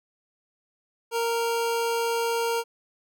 25% pulse tone, 464 Hz, A#4, 8 cents flat, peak -20 dBFS, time 1.11-2.64 s, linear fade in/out 50 ms, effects none

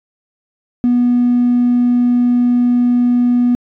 triangle tone, 243.9 Hz, B3, 21 cents flat, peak -6 dBFS, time 0.84-3.55 s, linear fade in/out 0 ms, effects tanh soft clip ceiling -6 dBFS

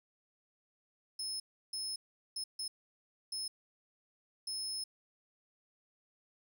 30% pulse tone bursts at uneven times, 5200 Hz, E8, 24 cents flat, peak -33 dBFS, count 6, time 1.19-1.4 / 1.73-1.96 / 2.36-2.44 / 2.59-2.68 / 3.32-3.48 / 4.47-4.84 s, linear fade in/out 5 ms, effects none

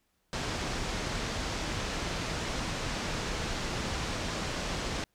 pink low-pass noise, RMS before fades -34 dBFS, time 0.33-5.04 s, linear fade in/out 0 ms, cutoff 6900 Hz, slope 24 dB/octave, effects pink hiss -75 dBFS RMS until 5.14 s

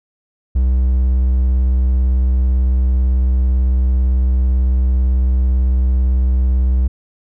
triangle tone with vibrato, 63.5 Hz, B1, 49 cents sharp, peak -9 dBFS, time 0.55-6.88 s, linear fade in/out 10 ms, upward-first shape sine, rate 18 Hz, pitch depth 26 cents each way, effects none

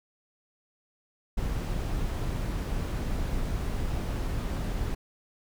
brown noise, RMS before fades -30 dBFS, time 1.37-4.95 s, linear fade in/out 10 ms, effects none

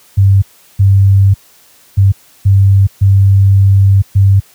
sine tone bursts at uneven times, 98 Hz, G2, in tune, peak -3 dBFS, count 6, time 0.17-0.42 / 0.79-1.34 / 1.97-2.12 / 2.45-2.87 / 3.01-4.02 / 4.15-4.4 s, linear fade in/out 10 ms, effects white hiss -45 dBFS RMS until 4.54 s + high-pass 60 Hz 12 dB/octave

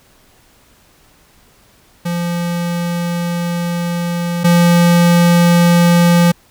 square tone pair in turn, 172.7 / 172.7 Hz, F3 / F3, -19 / -19 cents, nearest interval unison, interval 0 cents, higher neither, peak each -17 / -8 dBFS, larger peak second, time 2.05-4.44 / 4.44-6.32 s, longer first, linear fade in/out 10 ms, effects pink hiss -50 dBFS RMS until 6.5 s

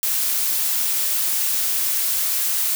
blue noise, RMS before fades -21 dBFS, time 0.03-2.75 s, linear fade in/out 0 ms, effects none

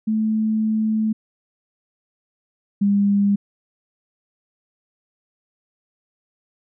sine tone pair in turn, 218 / 201.4 Hz, A3 / G3, -16 / +47 cents, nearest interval minor second, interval 137 cents, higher first, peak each -17 / -14 dBFS, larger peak second, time 0.07-1.13 / 2.81-3.36 s, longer first, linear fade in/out 10 ms, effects none

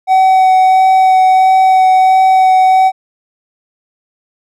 triangle tone with vibrato, 754 Hz, F#5, 32 cents sharp, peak -3 dBFS, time 0.07-2.92 s, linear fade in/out 50 ms, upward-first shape sine, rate 1.5 Hz, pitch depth 9 cents each way, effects none

